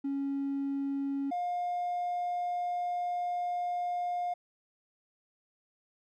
triangle tone pair in turn, 277.2 / 709.5 Hz, C#4 / F5, 0 / +27 cents, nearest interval octave + major third, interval 1627 cents, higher second, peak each -27 dBFS, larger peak neither, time 0.04-1.31 / 1.31-4.34 s, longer second, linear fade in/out 10 ms, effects tanh soft clip ceiling -26 dBFS

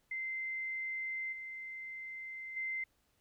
sine tone with level steps, 2077 Hz, C7, 13 cents flat, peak -36 / -42 / -35 dBFS, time 0.11-2.84 s, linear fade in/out 5 ms, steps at 1.32 / 2.56 s, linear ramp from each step 10 ms, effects pink hiss -75 dBFS RMS until 3.2 s

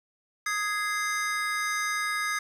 square chord, Ab major, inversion second, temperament just, 1245.9 / 1661.2 / 2077 Hz, Eb6 / Ab6 / C7, +2 / 0 / -13 cents, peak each -32 dBFS, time 0.46-2.39 s, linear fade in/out 5 ms, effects low-pass 11000 Hz 12 dB/octave + 9-bit

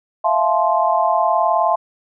sine chord, F major seventh, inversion third, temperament equal with one note detuned, 659.3 / 698.5 / 864.4 / 1046.5 Hz, E5 / F5 / A5 / C6, 0 / 0 / -31 / 0 cents, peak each -19 dBFS, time 0.24-1.76 s, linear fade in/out 10 ms, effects none

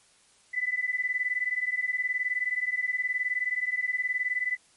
sine beating tone pair, 1988 / 2007 Hz, B6 / B6, +11 / +27 cents, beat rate 19 Hz, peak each -29 dBFS, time 0.53-4.57 s, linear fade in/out 20 ms, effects white hiss -61 dBFS RMS until 4.76 s + MP3 48 kbps

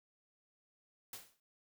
white noise with exponential decay, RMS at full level -44 dBFS, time 1.13-1.4 s, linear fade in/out 2 ms, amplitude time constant 57 ms, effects none

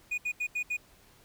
triangle tone bursts at uneven times, 2462 Hz, D#7, 19 cents flat, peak -27 dBFS, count 5, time 0.11-0.18 / 0.25-0.32 / 0.4-0.47 / 0.55-0.63 / 0.7-0.77 s, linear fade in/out 10 ms, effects pink hiss -60 dBFS RMS until 1.24 s

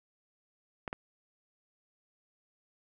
clicks, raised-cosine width 0.5 ms, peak -21 dBFS, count 2, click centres 0.878 / 0.929 s, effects none

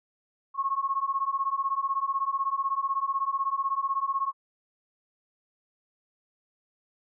sine beating tone pair, 1082 / 1098 Hz, C#6 / C#6, -42 / -17 cents, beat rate 16 Hz, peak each -29 / -28 dBFS, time 0.54-4.33 s, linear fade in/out 50 ms, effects none

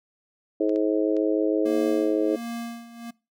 harmonic tone, 106.4 Hz, G#2, 42 cents sharp, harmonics 3 / 4 / 5 / 6, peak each -23 / -25 / -27 / -32 dBFS, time 0.6-2.36 s, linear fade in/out 5 ms
clicks, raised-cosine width 0.2 ms, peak -29 dBFS, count 3, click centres 0.694 / 0.76 / 1.167 s
square tone with tremolo, 233.6 Hz, A#3, 4 cents sharp, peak -30 dBFS, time 1.65-3.11 s, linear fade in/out 10 ms, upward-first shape sine, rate 1.4 Hz, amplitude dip 80%
effects noise-tail reverb RT60 0.3 s tail -23 dB re dry

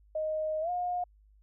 sine tone with pitch glide, 622.3 to 714.8 Hz, D#5 to F5, 0 to +40 cents, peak -29 dBFS, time 0.15-1.04 s, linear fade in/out 5 ms, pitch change +240 cents, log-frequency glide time 0.61-0.7 s, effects added 51 Hz sine -58 dBFS peak until 1.42 s

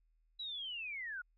sine linear sweep, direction down, 3951 to 1400 Hz, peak -40 dBFS, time 0.39-1.22 s, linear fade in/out 10 ms, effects added 40 Hz sine -70 dBFS peak until 1.37 s

